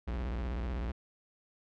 45% pulse tone with vibrato, 60.2 Hz, B1, 44 cents flat, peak -33 dBFS, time 0.07-0.92 s, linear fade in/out 10 ms, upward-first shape square, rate 16 Hz, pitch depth 200 cents each way, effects low-pass 3000 Hz 12 dB/octave

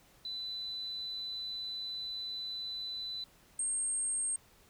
sine tone pair in turn, 3997 / 8523 Hz, B7 / C9, +20 / +31 cents, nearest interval octave + minor second, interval 1311 cents, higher second, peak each -37 / -31 dBFS, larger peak second, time 0.25-3.24 / 3.59-4.36 s, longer first, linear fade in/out 2 ms, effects pink hiss -63 dBFS RMS until 4.69 s

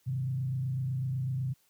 sine tone with frequency modulation, 130.4 Hz, C3, 5 cents flat, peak -29 dBFS, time 0.06-1.54 s, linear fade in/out 20 ms, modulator 28 Hz, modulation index 0.55, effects white hiss -69 dBFS RMS until 1.69 s

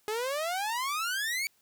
sawtooth exponential sweep, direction up, 415.3 to 2303 Hz, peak -26 dBFS, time 0.08-1.47 s, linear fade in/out 0 ms, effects white hiss -68 dBFS RMS until 1.61 s

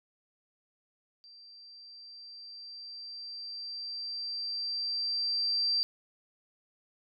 sine tone with level ramp, 4699 Hz, D8, in tune, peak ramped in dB -51 to -25 dBFS, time 1.24-5.83 s, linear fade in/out 0 ms, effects none

